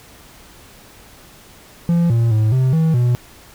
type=tone with pitch steps; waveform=triangle; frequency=170.7 / 116.1 / 108.7 / 129.9 / 161 / 122.1 Hz; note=F3 / A#2 / A2 / C3 / E3 / B2; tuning=-39 / -7 / -21 / -12 / -41 / -19 cents; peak=-10 dBFS; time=1.89-3.15 s; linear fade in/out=0 ms; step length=210 ms; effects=pink hiss -44 dBFS RMS until 3.54 s